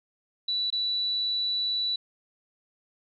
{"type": "tone with dropouts", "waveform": "sine", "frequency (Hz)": 3951, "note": "B7", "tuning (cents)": 0, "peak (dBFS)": -25, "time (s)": [0.48, 1.96], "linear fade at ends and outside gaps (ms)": 5, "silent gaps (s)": [0.703, 0.725], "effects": []}